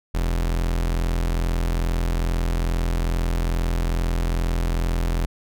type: tone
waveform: 40% pulse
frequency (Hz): 42.36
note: E1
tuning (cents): +48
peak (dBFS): -19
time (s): 0.14-5.26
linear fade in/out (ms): 10
effects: none